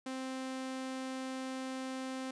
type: tone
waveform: sawtooth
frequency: 261.6 Hz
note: C4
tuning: in tune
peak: -34 dBFS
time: 0.06-2.31 s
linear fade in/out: 5 ms
effects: resampled to 22050 Hz